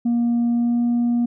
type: tone with pitch glide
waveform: sine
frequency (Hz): 236.8 to 238.7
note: A#3 to A#3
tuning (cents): +27 to +41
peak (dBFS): -14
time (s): 0.05-1.26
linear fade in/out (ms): 10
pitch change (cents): +14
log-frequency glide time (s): 0.5-0.82
effects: tanh soft clip ceiling -15 dBFS